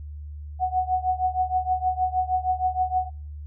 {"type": "tone with tremolo", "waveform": "sine", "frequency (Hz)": 740, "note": "F#5", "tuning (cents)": 0, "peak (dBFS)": -17, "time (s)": [0.59, 3.1], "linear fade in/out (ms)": 50, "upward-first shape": "triangle", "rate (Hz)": 6.4, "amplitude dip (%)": 95, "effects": ["noise-tail reverb RT60 0.5 s tail -25 dB re dry", "added 74 Hz sine -34 dBFS peak until 3.46 s"]}